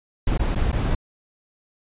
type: noise with dropouts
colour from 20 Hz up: brown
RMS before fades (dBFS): -21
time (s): 0.27-0.95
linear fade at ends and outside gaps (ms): 5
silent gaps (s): 0.378-0.394 / 0.55-0.557 / 0.717-0.727
effects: resampled to 8000 Hz